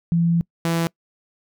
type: tone pair in turn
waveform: sine / sawtooth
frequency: 168.9 / 166.77 Hz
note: E3 / E3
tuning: +42 / +20 cents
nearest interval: unison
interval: 22 cents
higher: first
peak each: -15 dBFS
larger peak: neither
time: 0.12-0.41 / 0.65-0.87 s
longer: first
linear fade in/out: 0 ms
effects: noise-tail reverb RT60 0.1 s tail -25 dB re dry